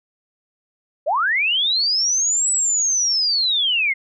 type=linear two-way sweep; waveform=sine; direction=up then down; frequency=522 to 7950 to 2047 Hz; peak=-16 dBFS; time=1.06-3.94 s; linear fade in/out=20 ms; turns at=2.51 s; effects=none